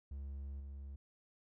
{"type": "tone with level steps", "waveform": "triangle", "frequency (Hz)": 69.3, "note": "C#2", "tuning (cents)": 0, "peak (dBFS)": [-40, -43], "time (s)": [0.11, 0.96], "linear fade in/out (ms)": 5, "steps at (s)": 0.6, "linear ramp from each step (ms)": 5, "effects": []}